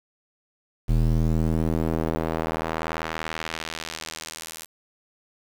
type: tone with band-pass filter sweep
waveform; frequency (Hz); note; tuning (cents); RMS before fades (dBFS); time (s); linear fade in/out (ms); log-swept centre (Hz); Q
square; 40.23; E1; -41; -26; 0.88-4.66; 20; 97 to 11000; 0.77
effects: 7-bit